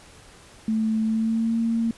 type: tone with pitch glide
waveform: sine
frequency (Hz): 220 to 228.8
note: A3 to A#3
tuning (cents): 0 to -32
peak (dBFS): -20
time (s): 0.68-1.91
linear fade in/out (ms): 2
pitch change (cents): +68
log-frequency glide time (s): 1.05-1.57
effects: pink hiss -49 dBFS RMS until 1.97 s + resampled to 24000 Hz